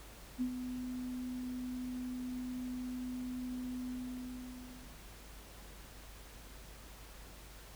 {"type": "tone with ADSR envelope", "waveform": "sine", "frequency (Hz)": 251.3, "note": "B3", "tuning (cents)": 30, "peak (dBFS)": -30, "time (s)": [0.38, 4.98], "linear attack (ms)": 35, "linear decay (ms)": 80, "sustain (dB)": -8, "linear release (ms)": 1100, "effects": ["added 50 Hz sine -53 dBFS peak until 7.75 s", "pink hiss -55 dBFS RMS until 7.75 s"]}